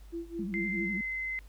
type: tone with tremolo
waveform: sine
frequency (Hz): 336.9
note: E4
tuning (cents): +38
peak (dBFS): -33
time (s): 0.12-0.98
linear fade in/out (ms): 20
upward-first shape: sine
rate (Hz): 4.7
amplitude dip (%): 90
type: tone with vibrato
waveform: sine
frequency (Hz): 196.7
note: G3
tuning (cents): +6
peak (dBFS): -33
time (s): 0.39-1.01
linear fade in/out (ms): 2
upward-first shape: sine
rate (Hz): 12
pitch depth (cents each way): 130
type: tone with pitch glide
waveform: sine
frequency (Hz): 2084 to 2058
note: C7 to C7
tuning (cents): -7 to -29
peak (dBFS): -32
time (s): 0.54-1.39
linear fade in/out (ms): 0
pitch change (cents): -22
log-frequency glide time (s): 0.72-0.99
effects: added 50 Hz sine -48 dBFS peak until 1.48 s + pink hiss -63 dBFS RMS until 1.48 s